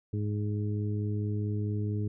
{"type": "harmonic tone", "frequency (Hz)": 104.5, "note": "G#2", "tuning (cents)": 11, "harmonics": [1, 2, 3, 4], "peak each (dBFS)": [-29, -37, -39, -41], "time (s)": [0.13, 2.08], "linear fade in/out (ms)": 5, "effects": []}